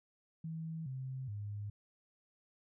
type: tone with pitch steps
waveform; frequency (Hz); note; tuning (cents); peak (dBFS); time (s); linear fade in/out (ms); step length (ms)
sine; 161.7 / 131.3 / 103.1; E3 / C3 / G#2; -33 / +6 / -12; -39; 0.44-1.7; 5; 420
effects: none